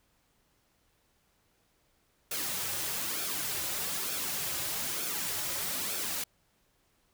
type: noise with flanger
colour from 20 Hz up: white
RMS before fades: -34 dBFS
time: 2.31-6.24 s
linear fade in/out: 5 ms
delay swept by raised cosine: 1 to 4.5 ms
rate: 1.1 Hz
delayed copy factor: -0.55
effects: pink hiss -71 dBFS RMS until 7.13 s